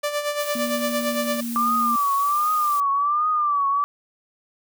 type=tone with tremolo; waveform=sawtooth; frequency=587.3 Hz; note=D5; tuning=in tune; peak=-17 dBFS; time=0.03-1.41 s; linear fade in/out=10 ms; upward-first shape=sine; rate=8.8 Hz; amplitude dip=60%
type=noise; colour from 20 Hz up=blue; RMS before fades=-35 dBFS; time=0.4-2.8 s; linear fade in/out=0 ms
type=tone with pitch glide; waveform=sine; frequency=239.7 to 235 Hz; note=A#3 to A#3; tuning=+48 to +14 cents; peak=-26 dBFS; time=0.55-1.96 s; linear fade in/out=5 ms; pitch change=-34 cents; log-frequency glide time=0.89-1.55 s
type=tone with vibrato; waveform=sine; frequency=1174.7 Hz; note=D6; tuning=in tune; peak=-18 dBFS; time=1.56-3.84 s; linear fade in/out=0 ms; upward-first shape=triangle; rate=1.3 Hz; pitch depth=110 cents each way
effects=none